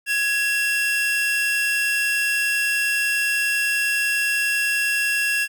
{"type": "tone pair together", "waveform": "45% pulse", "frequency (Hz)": [1668, 2715], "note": ["G#6", "F7"], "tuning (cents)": [7, -50], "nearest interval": "minor sixth", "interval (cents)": 843, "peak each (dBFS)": -22, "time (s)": [0.06, 5.48], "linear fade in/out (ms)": 50, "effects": []}